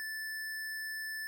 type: tone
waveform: square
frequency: 1754 Hz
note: A6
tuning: 6 cents flat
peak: -38 dBFS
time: 0-1.27 s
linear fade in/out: 0 ms
effects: none